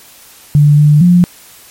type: tone with pitch steps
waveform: sine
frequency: 146.8 / 148.8 / 176.7 Hz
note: D3 / D3 / F3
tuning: 0 / +23 / +21 cents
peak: -3 dBFS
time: 0.55-1.24 s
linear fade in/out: 0 ms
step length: 230 ms
effects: white hiss -39 dBFS RMS until 1.7 s + MP3 64 kbps